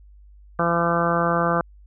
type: harmonic tone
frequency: 170 Hz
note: F3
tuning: 46 cents flat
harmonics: 1 / 2 / 3 / 4 / 5 / 6 / 7 / 8 / 9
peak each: -25 / -29 / -25 / -26 / -30 / -30 / -24 / -29 / -30 dBFS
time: 0.59-1.61 s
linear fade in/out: 2 ms
effects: added 50 Hz sine -45 dBFS peak until 1.86 s